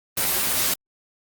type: noise with comb filter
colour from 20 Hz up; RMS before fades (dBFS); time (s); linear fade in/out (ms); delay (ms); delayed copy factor
white; -22; 0.17-0.74; 5; 11; +0.75
effects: Opus 24 kbps